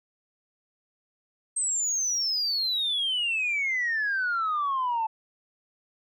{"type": "exponential sweep", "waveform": "sine", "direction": "down", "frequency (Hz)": [8372, 872], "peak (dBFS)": -23, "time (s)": [1.56, 5.07], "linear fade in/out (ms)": 10, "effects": ["tanh soft clip ceiling -21 dBFS"]}